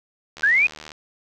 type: click train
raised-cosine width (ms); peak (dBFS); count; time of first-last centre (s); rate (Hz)
0.2; -20; 43; 0.37-0.918; 76.6
type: linear sweep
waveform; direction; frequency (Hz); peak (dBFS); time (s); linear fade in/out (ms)
sine; up; 1536 to 2538; -14; 0.43-0.67; 5
effects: none